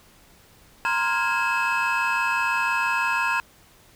triangle tone cluster, 935 / 1041 / 1400 / 1652 / 2586 Hz, A#5 / C6 / F6 / G#6 / E7, +5 / -9 / +4 / -10 / -34 cents, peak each -25 dBFS, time 0.85-3.4 s, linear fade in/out 0 ms, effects tanh soft clip ceiling -12 dBFS + pink hiss -54 dBFS RMS until 3.95 s

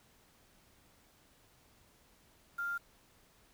sine tone with quantisation, 1396.9 Hz, F6, in tune, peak -34 dBFS, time 2.58-2.78 s, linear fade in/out 10 ms, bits 9, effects pink hiss -66 dBFS RMS until 3.53 s

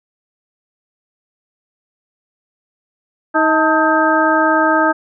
harmonic tone with a mistuned harmonic, 316.2 Hz, D#4, 28 cents sharp, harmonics 1 / 2 / 3 / 4 / 5, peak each -17 / -17 / -17 / -17 / -17 dBFS, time 3.34-4.93 s, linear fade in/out 20 ms, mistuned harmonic 3, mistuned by -100 cents, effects none

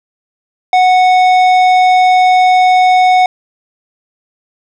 sine tone with tanh clipping, 737 Hz, F#5, 7 cents flat, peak -7 dBFS, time 0.73-3.26 s, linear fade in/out 2 ms, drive 12 dB, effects none

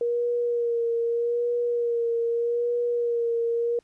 sine tone with vibrato, 472.4 Hz, A#4, 23 cents sharp, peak -22 dBFS, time 0.01-3.79 s, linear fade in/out 2 ms, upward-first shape sine, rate 0.81 Hz, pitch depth 28 cents each way, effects pink hiss -67 dBFS RMS until 3.83 s + resampled to 22050 Hz

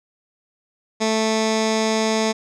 15% pulse tone with low-pass filter, 220 Hz, A3, in tune, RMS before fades -20 dBFS, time 1-2.33 s, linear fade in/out 20 ms, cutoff 6200 Hz, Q 2.2, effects none

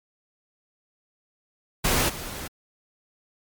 pink noise with level steps, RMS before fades -22 / -35 dBFS, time 1.84-2.48 s, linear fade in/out 10 ms, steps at 2.08 s, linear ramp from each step 20 ms, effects MP3 96 kbps

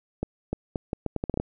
accelerating click train, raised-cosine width 2 ms, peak -14 dBFS, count 11, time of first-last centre 0.23-1.4 s, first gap 300 ms, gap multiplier 0.76, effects none

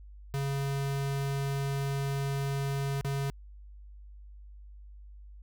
square tone with dropouts, 138.59 Hz, C#3, in tune, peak -30 dBFS, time 0.34-3.3 s, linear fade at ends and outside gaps 0 ms, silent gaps 3.01-3.047 s, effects added 50 Hz sine -46 dBFS peak until 5.42 s

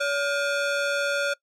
40% pulse ring-modulated tone, 991 Hz, B5, 6 cents sharp, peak -19 dBFS, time 0-1.34 s, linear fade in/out 10 ms, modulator 423 Hz, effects noise-tail reverb RT60 0.1 s tail -21 dB re dry + low-pass 7000 Hz 12 dB/octave

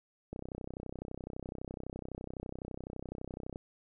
click train, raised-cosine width 2 ms, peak -27 dBFS, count 104, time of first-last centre 0.33-3.559 s, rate 31.9 Hz, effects none

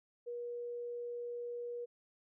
sine tone, 479.7 Hz, A#4, 50 cents sharp, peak -39 dBFS, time 0.26-1.86 s, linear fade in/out 20 ms, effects none

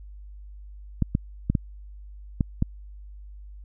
clicks, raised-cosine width 5 ms, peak -9 dBFS, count 6, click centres 1.023 / 1.151 / 1.5 / 1.552 / 2.408 / 2.624 s, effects added 50 Hz sine -40 dBFS peak until 3.64 s

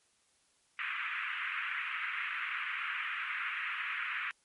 white band-pass noise, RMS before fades -37 dBFS, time 0.79-4.31 s, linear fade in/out 0 ms, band 1200 to 2600 Hz, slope 48 dB/octave, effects white hiss -71 dBFS RMS until 4.44 s + MP3 48 kbps

